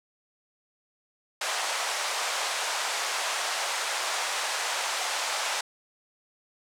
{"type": "band-pass noise", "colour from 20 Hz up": "pink", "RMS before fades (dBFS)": -30, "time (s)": [1.41, 5.61], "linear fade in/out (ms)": 5, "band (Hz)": [640, 8900], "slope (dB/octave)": 24, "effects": []}